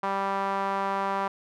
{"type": "tone with band-pass filter", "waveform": "sawtooth", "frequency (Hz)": 196, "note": "G3", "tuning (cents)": 0, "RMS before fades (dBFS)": -28, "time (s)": [0.03, 1.28], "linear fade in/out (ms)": 5, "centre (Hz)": 1000, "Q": 2.4, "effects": []}